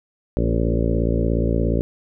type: harmonic tone with a mistuned harmonic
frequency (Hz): 57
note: A#1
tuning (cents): -38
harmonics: 1 / 2 / 3 / 4 / 5 / 6 / 7 / 8 / 9 / 10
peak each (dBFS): -21 / -24 / -26 / -27 / -28 / -29 / -29 / -30 / -31 / -31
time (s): 0.37-1.81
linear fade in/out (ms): 0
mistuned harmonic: 5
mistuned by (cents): -26
effects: none